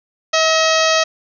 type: harmonic tone with a mistuned harmonic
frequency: 642 Hz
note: E5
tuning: 46 cents flat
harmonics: 1 / 2 / 3 / 4 / 5 / 6 / 7 / 8 / 9 / 10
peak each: -16 / -19 / -21 / -22 / -23 / -24 / -24 / -25 / -26 / -26 dBFS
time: 0.33-1.04 s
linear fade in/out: 10 ms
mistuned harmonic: 3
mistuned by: -29 cents
effects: none